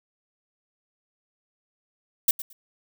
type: noise with echo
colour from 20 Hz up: violet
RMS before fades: -18 dBFS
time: 2.28-2.31 s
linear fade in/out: 5 ms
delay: 110 ms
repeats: 2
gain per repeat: -15 dB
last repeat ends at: 2.53 s
effects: none